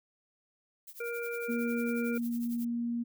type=noise with tremolo; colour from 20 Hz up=violet; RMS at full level=-45 dBFS; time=0.87-2.65 s; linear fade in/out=5 ms; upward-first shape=triangle; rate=11 Hz; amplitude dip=95%
type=harmonic tone; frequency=471.7 Hz; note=A#4; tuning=20 cents sharp; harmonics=1 / 3 / 5; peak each=-35 / -40 / -42 dBFS; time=1-2.18 s; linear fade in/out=5 ms
type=tone; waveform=sine; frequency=236.2 Hz; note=A#3; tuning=23 cents sharp; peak=-30 dBFS; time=1.48-3.04 s; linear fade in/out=20 ms
effects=none